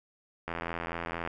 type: click train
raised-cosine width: 0.5 ms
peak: -19 dBFS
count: 68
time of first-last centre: 0.48-1.275 s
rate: 84.3 Hz
effects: none